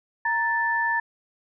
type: tone pair together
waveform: sine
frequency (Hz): 932.3 / 1760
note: A#5 / A6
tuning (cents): 0 / 0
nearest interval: major seventh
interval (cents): 1100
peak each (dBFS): -25 / -23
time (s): 0.25-1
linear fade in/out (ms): 5
effects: none